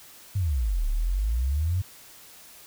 sine exponential two-way sweep, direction down then up, 104.8 to 34.65 to 96.6 Hz, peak -22 dBFS, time 0.35-1.82 s, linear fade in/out 10 ms, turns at 0.87 s, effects white hiss -49 dBFS RMS until 2.66 s

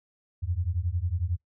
sine beating tone pair, 82.41 / 93.41 Hz, E2 / F#2, 0 / +17 cents, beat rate 11 Hz, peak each -29 dBFS, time 0.42-1.37 s, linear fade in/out 20 ms, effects noise-tail reverb RT60 0.1 s tail -19 dB re dry

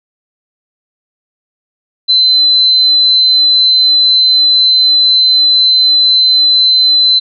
sine tone, 4051 Hz, B7, 43 cents sharp, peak -5 dBFS, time 2.08-7.2 s, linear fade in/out 20 ms, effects none

